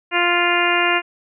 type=harmonic tone; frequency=349.2 Hz; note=F4; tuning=in tune; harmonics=1 / 2 / 3 / 4 / 5 / 6 / 7 / 8; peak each=-23 / -23 / -23 / -23 / -23 / -23 / -23 / -23 dBFS; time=0.11-1.02 s; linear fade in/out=50 ms; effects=none